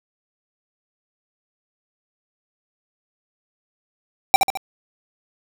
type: tone with echo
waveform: square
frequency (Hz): 780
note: G5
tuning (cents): -9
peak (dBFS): -7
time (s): 4.34-4.36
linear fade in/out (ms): 0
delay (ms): 71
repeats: 3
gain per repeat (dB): -6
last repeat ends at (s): 4.573
effects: none